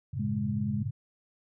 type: chord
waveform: sine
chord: G diminished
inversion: none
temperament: equal with one note detuned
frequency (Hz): 98 / 114.08 / 138.59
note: G2 / Bb2 / Db3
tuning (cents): 0 / -37 / 0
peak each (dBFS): -36 / -34 / -34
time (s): 0.13-0.91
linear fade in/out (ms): 10
type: tone with vibrato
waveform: sine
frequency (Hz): 207.7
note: G#3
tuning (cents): 0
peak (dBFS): -30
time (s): 0.19-0.83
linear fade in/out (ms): 10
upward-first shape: triangle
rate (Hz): 8.2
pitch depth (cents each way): 9
effects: none